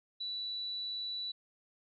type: tone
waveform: sine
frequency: 3951 Hz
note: B7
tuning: in tune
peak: -36 dBFS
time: 0.2-1.32 s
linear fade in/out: 10 ms
effects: none